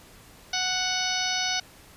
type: harmonic tone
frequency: 740 Hz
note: F#5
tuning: in tune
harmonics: 1 / 2 / 3 / 4 / 5 / 6 / 7 / 8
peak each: -33 / -33 / -33 / -33 / -33 / -33 / -33 / -33 dBFS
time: 0.53-1.6 s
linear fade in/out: 5 ms
effects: pink hiss -51 dBFS RMS until 1.96 s + resampled to 32000 Hz